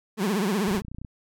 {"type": "tone with vibrato", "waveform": "30% pulse", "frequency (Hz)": 200, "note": "G3", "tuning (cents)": 35, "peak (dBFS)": -20, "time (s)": [0.17, 0.82], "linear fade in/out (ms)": 50, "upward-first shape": "triangle", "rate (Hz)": 16, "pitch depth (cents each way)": 220}
{"type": "clicks", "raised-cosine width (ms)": 5, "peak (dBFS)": -26, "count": 12, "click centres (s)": [0.682, 0.712, 0.749, 0.782, 0.818, 0.849, 0.883, 0.916, 0.947, 0.985, 1.016, 1.048]}
{"effects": []}